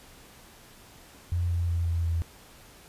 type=tone with pitch steps; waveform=sine; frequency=87 / 86.05 / 85.11 / 84.18 / 83.26 Hz; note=F2 / F2 / F2 / E2 / E2; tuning=-6 / -25 / -44 / +37 / +18 cents; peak=-24 dBFS; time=1.32-2.22 s; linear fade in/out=0 ms; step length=180 ms; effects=pink hiss -52 dBFS RMS until 2.88 s + resampled to 32000 Hz